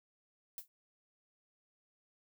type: noise with exponential decay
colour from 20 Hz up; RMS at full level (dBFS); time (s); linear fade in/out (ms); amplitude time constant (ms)
violet; -40; 0.58-0.68; 1; 21
effects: none